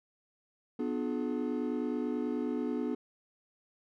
triangle chord, B diminished seventh, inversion none, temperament just, 246.9 / 296.3 / 355.6 / 426.7 Hz, B3 / D4 / F4 / Ab4, 0 / +15 / +31 / +47 cents, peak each -32 / -34 / -38 / -36 dBFS, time 0.79-2.95 s, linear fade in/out 5 ms, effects none

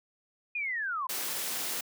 sine linear sweep, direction down, 2489 to 987.8 Hz, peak -30 dBFS, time 0.55-1.07 s, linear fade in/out 5 ms
white noise, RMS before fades -34 dBFS, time 1.09-1.81 s, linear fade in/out 5 ms
effects high-pass 200 Hz 12 dB/octave

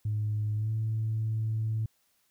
sine tone with pitch glide, 106.2 to 110.26 Hz, G#2 to A2, +39 to +4 cents, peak -26 dBFS, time 0.05-1.86 s, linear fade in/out 5 ms, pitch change +65 cents, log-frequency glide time 0.56-0.71 s, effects tanh soft clip ceiling -23 dBFS + white hiss -71 dBFS RMS until 2.3 s

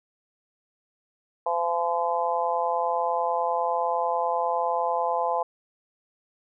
harmonic tone, 170.6 Hz, F3, 40 cents flat, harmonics 3 / 4 / 5 / 6, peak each -29 / -28 / -27 / -29 dBFS, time 1.46-5.43 s, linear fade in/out 5 ms, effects none

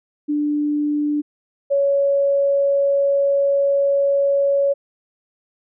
sine tone pair in turn, 295.5 / 559.1 Hz, D4 / C#5, +11 / +15 cents, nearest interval major seventh, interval 1104 cents, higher second, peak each -17 / -14 dBFS, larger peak second, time 0.28-1.22 / 1.7-4.74 s, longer second, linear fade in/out 20 ms, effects none

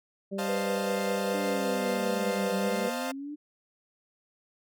harmonic tone, 196 Hz, G3, in tune, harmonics 1 / 2 / 3, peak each -33 / -36 / -38 dBFS, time 0.31-2.89 s, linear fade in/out 20 ms
sawtooth chord, F dominant seventh, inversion second, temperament equal with one note detuned, 523.3 / 618.3 / 698.5 / 880 Hz, C5 / Eb5 / F5 / A5, 0 / -11 / 0 / 0 cents, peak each -32 / -35 / -32 / -36 dBFS, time 0.38-3.12 s, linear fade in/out 10 ms
sine tone with tremolo, 493.9 Hz, B4, in tune, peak -29 dBFS, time 0.48-2.9 s, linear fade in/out 5 ms, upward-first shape sine, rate 5.1 Hz, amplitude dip 55%
sine linear two-way sweep, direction down then up, 300.6 to 185 to 300.6 Hz, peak -35 dBFS, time 1.33-3.36 s, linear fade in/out 20 ms, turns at 2.53 s
effects none

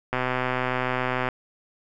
click train, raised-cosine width 0.5 ms, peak -10 dBFS, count 148, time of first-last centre 0.13-1.287 s, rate 127 Hz, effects none

